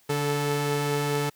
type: tone pair together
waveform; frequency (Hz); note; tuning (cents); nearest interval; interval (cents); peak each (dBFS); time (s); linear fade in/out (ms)
sawtooth; 144.3 / 437.6; D3 / A4; -30 / -9; octave + perfect fifth; 1921; -23; 0.09-1.3; 10
effects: white hiss -61 dBFS RMS until 1.35 s